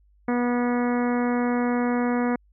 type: harmonic tone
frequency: 243.2 Hz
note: B3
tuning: 26 cents flat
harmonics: 1 / 2 / 3 / 4 / 5 / 6 / 7 / 8 / 9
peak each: -22 / -28 / -32 / -34 / -36 / -38 / -39 / -40 / -41 dBFS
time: 0.28-2.36 s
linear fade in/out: 5 ms
effects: added 50 Hz sine -56 dBFS peak until 2.52 s